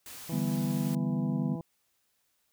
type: noise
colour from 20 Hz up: white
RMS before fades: -45 dBFS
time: 0.06-0.95 s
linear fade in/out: 2 ms
type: harmonic tone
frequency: 165.3 Hz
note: E3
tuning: 5 cents sharp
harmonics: 1 / 2 / 3 / 4 / 5 / 6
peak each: -36 / -42 / -46 / -48 / -50 / -52 dBFS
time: 0.29-1.61 s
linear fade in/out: 2 ms
type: chord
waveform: sine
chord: G major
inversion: second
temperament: equal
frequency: 146.83 / 196 / 246.9 Hz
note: D3 / G3 / B3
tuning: 0 / 0 / 0 cents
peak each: -32 dBFS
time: 0.32-1.56 s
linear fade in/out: 10 ms
effects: white hiss -74 dBFS RMS until 2.52 s